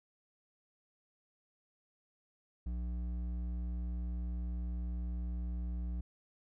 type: tone with hard clipping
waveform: triangle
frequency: 60 Hz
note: B1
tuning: 49 cents flat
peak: -37 dBFS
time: 2.66-6.01 s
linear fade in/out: 5 ms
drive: 12 dB
effects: none

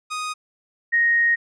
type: tone pair in turn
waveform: sawtooth / sine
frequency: 1244.5 / 1868.3 Hz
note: D#6 / A#6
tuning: 0 / +3 cents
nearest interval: perfect fifth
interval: 703 cents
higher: second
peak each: -22 / -15 dBFS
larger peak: second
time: 0.1-0.34 / 0.92-1.36 s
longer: second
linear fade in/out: 20 ms
effects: resampled to 22050 Hz

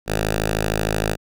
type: tone with notch filter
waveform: 5% pulse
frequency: 53.1 Hz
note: G#1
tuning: 39 cents sharp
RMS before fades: -22 dBFS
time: 0.06-1.17 s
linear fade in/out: 50 ms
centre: 270 Hz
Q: 1.8
effects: none

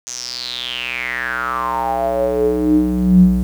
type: tone with band-pass filter sweep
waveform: square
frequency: 61.74 Hz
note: B1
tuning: in tune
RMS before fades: -17 dBFS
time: 0.07-3.43 s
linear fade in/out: 0 ms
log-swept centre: 6500 to 140 Hz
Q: 7.9
effects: 7-bit

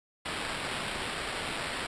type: noise with sample-and-hold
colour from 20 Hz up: violet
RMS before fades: -35 dBFS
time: 0.25-1.87 s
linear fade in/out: 10 ms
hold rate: 6300 Hz
effects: resampled to 22050 Hz

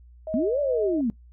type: tone with tremolo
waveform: sine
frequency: 631 Hz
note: D#5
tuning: 24 cents sharp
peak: -26 dBFS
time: 0.27-1.01 s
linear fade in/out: 2 ms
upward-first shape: triangle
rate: 2.3 Hz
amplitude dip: 70%
type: linear two-way sweep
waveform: sine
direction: up then down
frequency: 212.6 to 594 to 212.6 Hz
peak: -21 dBFS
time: 0.34-1.1 s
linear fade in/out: 0 ms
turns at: 0.6 s
effects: noise-tail reverb RT60 0.1 s tail -20 dB re dry + added 60 Hz sine -47 dBFS peak until 1.32 s

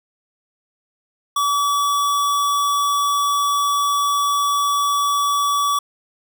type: tone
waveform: square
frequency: 1144 Hz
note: D6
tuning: 46 cents flat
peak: -17 dBFS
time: 1.36-5.79 s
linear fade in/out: 5 ms
effects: none

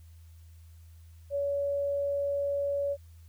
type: tone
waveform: sine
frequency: 565 Hz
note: C#5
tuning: 33 cents sharp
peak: -27 dBFS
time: 1.3-2.97 s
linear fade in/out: 50 ms
effects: added 82 Hz sine -49 dBFS peak until 3.28 s + white hiss -67 dBFS RMS until 3.28 s

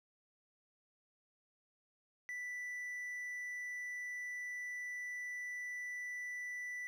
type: tone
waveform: triangle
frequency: 1975.5 Hz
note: B6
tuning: in tune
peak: -39 dBFS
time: 2.29-6.87 s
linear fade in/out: 0 ms
effects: none

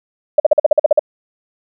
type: tone bursts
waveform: sine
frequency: 602 Hz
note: D5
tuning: 43 cents sharp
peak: -4 dBFS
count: 10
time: 0.38-0.994 s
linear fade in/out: 5 ms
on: 20 ms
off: 46 ms
effects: none

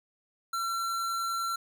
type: tone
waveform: square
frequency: 1355 Hz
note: E6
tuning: 47 cents sharp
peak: -30 dBFS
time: 0.53-1.56 s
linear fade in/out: 5 ms
effects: none

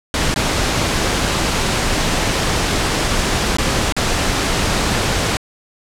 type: noise with dropouts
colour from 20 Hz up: pink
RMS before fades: -17 dBFS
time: 0.14-5.37 s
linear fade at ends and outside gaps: 1 ms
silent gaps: 0.342-0.36 / 3.569-3.584 / 3.924-3.965 s
effects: low-pass 8000 Hz 12 dB/octave

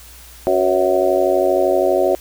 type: harmonic tone with a mistuned harmonic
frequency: 92.6 Hz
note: F#2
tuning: 2 cents sharp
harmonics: 3 / 4 / 5 / 6 / 7 / 8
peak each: -27 / -17 / -27 / -18 / -18 / -23 dBFS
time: 0.47-2.15 s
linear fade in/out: 0 ms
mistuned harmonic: 5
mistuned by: +79 cents
effects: added 60 Hz sine -42 dBFS peak until 2.2 s + white hiss -42 dBFS RMS until 2.2 s

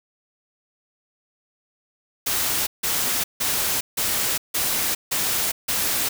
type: noise bursts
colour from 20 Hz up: white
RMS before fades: -23 dBFS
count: 7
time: 2.26-6.09 s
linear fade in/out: 10 ms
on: 410 ms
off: 160 ms
effects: none

